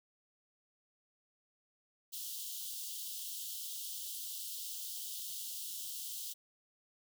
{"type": "high-pass noise", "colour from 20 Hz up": "white", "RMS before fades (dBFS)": -43, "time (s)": [2.12, 6.34], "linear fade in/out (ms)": 20, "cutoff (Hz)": 2900, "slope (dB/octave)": 96, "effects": []}